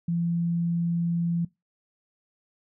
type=tone; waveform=sine; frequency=170 Hz; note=F3; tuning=46 cents flat; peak=-23 dBFS; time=0.08-1.45 s; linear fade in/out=5 ms; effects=noise-tail reverb RT60 0.2 s tail -21 dB re dry